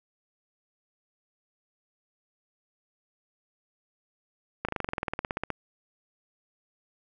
slowing click train, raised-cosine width 0.5 ms, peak -14 dBFS, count 18, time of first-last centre 4.65-5.503 s, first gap 36 ms, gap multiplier 1.04, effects none

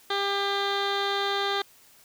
15% pulse tone with low-pass filter, 398.9 Hz, G4, 30 cents sharp, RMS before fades -27 dBFS, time 0.1-1.62 s, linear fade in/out 5 ms, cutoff 3500 Hz, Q 3.4, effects white hiss -56 dBFS RMS until 2.04 s

